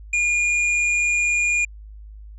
triangle tone with tanh clipping, 2426 Hz, D#7, 44 cents flat, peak -19 dBFS, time 0.13-1.65 s, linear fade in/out 5 ms, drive 18 dB, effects added 52 Hz sine -37 dBFS peak until 2.38 s + resampled to 24000 Hz

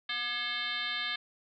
sine tone with frequency modulation, 2646 Hz, E7, 6 cents sharp, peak -31 dBFS, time 0.09-1.16 s, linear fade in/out 5 ms, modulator 480 Hz, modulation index 2.8, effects none

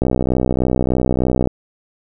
click train, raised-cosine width 2 ms, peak -3 dBFS, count 93, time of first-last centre 0.02-1.473 s, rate 63.3 Hz, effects none

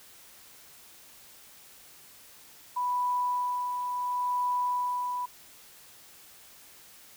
sine tone with tremolo, 987.8 Hz, B5, in tune, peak -25 dBFS, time 2.76-5.26 s, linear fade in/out 10 ms, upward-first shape sine, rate 0.71 Hz, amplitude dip 40%, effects white hiss -53 dBFS RMS until 7.16 s

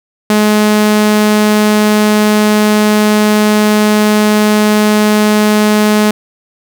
sawtooth tone, 211.6 Hz, G#3, 33 cents sharp, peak -3 dBFS, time 0.3-6.11 s, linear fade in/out 2 ms, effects none

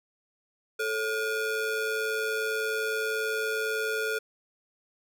square ring-modulated tone, 493.9 Hz, B4, in tune, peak -25 dBFS, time 0.79-4.19 s, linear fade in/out 10 ms, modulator 933 Hz, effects none

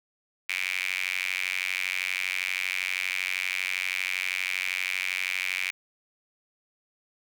sawtooth tone with high-pass filter, 92.6 Hz, F#2, 2 cents sharp, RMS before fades -30 dBFS, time 0.49-5.71 s, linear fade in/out 0 ms, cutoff 2300 Hz, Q 7.6, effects none

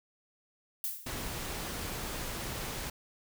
violet noise with exponential decay, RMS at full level -32 dBFS, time 0.84-1.25 s, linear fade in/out 1 ms, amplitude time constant 89 ms
pink noise, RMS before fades -38 dBFS, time 1.06-2.9 s, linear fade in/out 5 ms
effects none

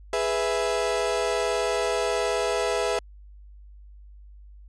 35% pulse chord, E major, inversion first, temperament equal, 415.3 / 493.9 / 659.3 Hz, G#4 / B4 / E5, 0 / 0 / 0 cents, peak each -26 dBFS, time 0.13-2.99 s, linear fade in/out 2 ms, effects added 50 Hz sine -44 dBFS peak until 4.68 s + resampled to 22050 Hz

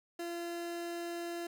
30% pulse tone, 342.4 Hz, F4, 34 cents flat, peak -35 dBFS, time 0.19-1.47 s, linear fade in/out 5 ms, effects none

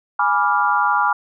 sine chord, G# diminished seventh, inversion none, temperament equal with one note detuned, 830.6 / 981.5 / 1174.7 / 1396.9 Hz, G#5 / B5 / D6 / F6, 0 / -11 / 0 / 0 cents, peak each -20 dBFS, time 0.19-1.13 s, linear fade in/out 5 ms, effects none

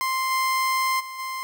30% pulse tone with level steps, 1046.5 Hz, C6, in tune, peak -20 / -18 / -31 / -26 dBFS, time 0.01-1.43 s, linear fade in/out 0 ms, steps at 0.3 / 0.99 / 1.18 s, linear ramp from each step 20 ms, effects none

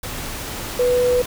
sine tone in noise, 493.9 Hz, B4, in tune, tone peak -14 dBFS, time 0.79-1.22 s, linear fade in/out 5 ms, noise pink, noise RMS -29 dBFS, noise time 0.03-1.26 s, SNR +12 dB, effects none

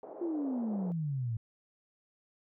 pink band-pass noise, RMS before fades -46 dBFS, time 0.03-0.92 s, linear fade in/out 0 ms, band 370 to 700 Hz, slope 24 dB/octave
sine exponential sweep, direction down, 354.2 to 108.8 Hz, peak -31 dBFS, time 0.21-1.37 s, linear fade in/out 5 ms
effects none

